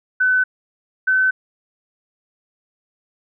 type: tone pair in turn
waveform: sine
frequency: 1509 / 1522.1 Hz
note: F#6 / F#6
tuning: +34 / +49 cents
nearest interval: unison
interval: 15 cents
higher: second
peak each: -13 dBFS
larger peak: neither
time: 0.2-0.44 / 1.07-1.31 s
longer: neither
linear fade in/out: 10 ms
effects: none